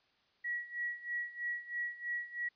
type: tone with tremolo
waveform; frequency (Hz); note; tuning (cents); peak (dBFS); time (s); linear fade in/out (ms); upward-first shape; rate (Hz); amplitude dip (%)
sine; 1922; B6; -48; -33; 0.44-2.49; 10; sine; 3.1; 85
effects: white hiss -72 dBFS RMS until 2.55 s + resampled to 11025 Hz